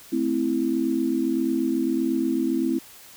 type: chord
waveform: sine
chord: A minor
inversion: none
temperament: equal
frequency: 220 / 261.6 / 329.6 Hz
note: A3 / C4 / E4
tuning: 0 / 0 / 0 cents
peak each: -29 / -24 / -24 dBFS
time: 0.12-2.79 s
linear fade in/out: 10 ms
effects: white hiss -47 dBFS RMS until 3.16 s